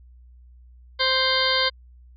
harmonic tone, 523.3 Hz, C5, in tune, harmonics 1 / 2 / 3 / 4 / 6 / 7 / 8 / 9, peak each -27 / -27 / -27 / -27 / -27 / -27 / -27 / -27 dBFS, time 0.99-1.7 s, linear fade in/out 20 ms, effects added 61 Hz sine -46 dBFS peak until 2.16 s

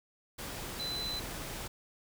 sine tone in noise, 4018 Hz, B7, 29 cents sharp, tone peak -35 dBFS, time 0.79-1.2 s, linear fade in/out 10 ms, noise pink, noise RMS -41 dBFS, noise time 0.38-1.68 s, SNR +3 dB, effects none

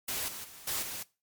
white noise with level steps, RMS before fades -34 / -42 / -50 / -33 / -39 dBFS, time 0.08-1.03 s, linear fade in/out 5 ms, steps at 0.28 / 0.44 / 0.67 / 0.82 s, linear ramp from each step 5 ms, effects noise-tail reverb RT60 0.3 s tail -21 dB re dry + MP3 96 kbps

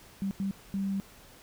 sine tone bursts at uneven times, 195.6 Hz, G3, 4 cents flat, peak -28 dBFS, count 3, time 0.22-0.31 / 0.4-0.51 / 0.74-1 s, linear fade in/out 0 ms, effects pink hiss -54 dBFS RMS until 1.42 s

